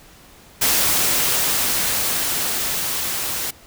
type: noise with level ramp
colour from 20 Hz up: white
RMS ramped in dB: -17 to -25 dBFS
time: 0.61-3.51 s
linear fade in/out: 10 ms
effects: pink hiss -47 dBFS RMS until 3.66 s